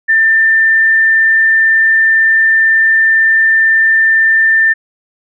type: tone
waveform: sine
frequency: 1789 Hz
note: A6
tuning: 28 cents sharp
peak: -6 dBFS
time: 0.08-4.74 s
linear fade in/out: 20 ms
effects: none